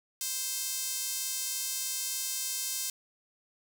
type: tone with high-pass filter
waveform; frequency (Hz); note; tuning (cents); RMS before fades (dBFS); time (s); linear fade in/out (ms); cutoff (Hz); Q
sawtooth; 523.3; C5; 0; -34; 0.21-2.9; 2; 6300; 0.96
effects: none

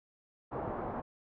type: low-pass noise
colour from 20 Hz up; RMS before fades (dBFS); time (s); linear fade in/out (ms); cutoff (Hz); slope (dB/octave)
white; -38; 0.51-1.02; 20; 1000; 24
effects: none

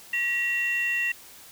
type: tone pair together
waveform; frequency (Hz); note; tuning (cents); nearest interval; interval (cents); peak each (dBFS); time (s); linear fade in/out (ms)
sine; 1917 / 2736; A#6 / F7; +48 / -36; tritone; 616; -25; 0.13-1.12; 5
effects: tanh soft clip ceiling -18 dBFS + white hiss -48 dBFS RMS until 1.51 s

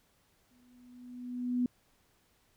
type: tone with exponential growth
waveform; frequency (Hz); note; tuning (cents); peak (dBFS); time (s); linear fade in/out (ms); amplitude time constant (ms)
sine; 246.9; B3; 0; -25; 0.51-1.66; 2; 250
effects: pink hiss -70 dBFS RMS until 2.56 s

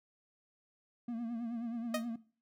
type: tone with vibrato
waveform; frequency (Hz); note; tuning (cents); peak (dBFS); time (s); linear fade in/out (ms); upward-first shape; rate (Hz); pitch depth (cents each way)
triangle; 233.1; A#3; 0; -34; 1.08-2.16; 5; triangle; 9.4; 77
type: tone with exponential decay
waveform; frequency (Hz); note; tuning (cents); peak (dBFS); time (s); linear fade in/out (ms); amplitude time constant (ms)
sawtooth; 622.3; D#5; 0; -25; 1.94-2.06; 5; 25
effects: noise-tail reverb RT60 0.4 s tail -18 dB re dry

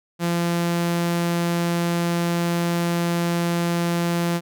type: tone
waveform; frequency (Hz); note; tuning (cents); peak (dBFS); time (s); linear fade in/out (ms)
sawtooth; 171.4; F3; -32; -16; 0.19-4.41; 50
effects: none

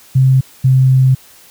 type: tone pair in turn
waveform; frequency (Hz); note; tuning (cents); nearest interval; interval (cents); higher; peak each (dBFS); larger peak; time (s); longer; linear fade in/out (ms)
sine; 131.7 / 130.87; C3 / C3; +12 / +1; unison; 11; first; -6; neither; 0.15-0.41 / 0.64-1.15; second; 10
effects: white hiss -43 dBFS RMS until 1.5 s

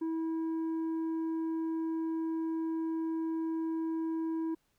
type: tone with tanh clipping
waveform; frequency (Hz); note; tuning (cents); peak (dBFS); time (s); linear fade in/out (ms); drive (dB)
sine; 324.4; E4; -28; -32; 0.01-4.55; 10; 5
effects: pink hiss -75 dBFS RMS until 4.78 s

